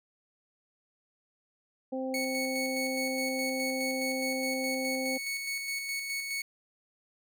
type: harmonic tone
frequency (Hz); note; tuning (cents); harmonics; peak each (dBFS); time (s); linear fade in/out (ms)
261.6; C4; 0; 1 / 2 / 3; -34 / -34 / -42; 1.92-5.18; 10
type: tone with tremolo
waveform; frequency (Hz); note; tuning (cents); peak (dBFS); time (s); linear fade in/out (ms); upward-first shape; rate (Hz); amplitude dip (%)
sawtooth; 2216; C#7; -1; -28; 2.14-6.42; 2; square; 4.8; 35
effects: none